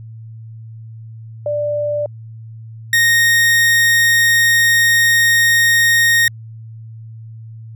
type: tone pair in turn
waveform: sine / 40% pulse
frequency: 589 / 1858.7 Hz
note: D5 / A#6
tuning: +5 / -6 cents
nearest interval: octave + minor sixth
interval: 1989 cents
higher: second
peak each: -16 / -9 dBFS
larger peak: second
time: 1.46-2.06 / 2.93-6.28 s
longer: second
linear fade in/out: 2 ms
effects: added 112 Hz sine -31 dBFS peak until 7.75 s